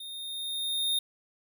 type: tone with level ramp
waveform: square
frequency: 3678 Hz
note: A#7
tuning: 24 cents flat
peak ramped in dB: -40 to -25 dBFS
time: 0-0.99 s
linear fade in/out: 5 ms
effects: none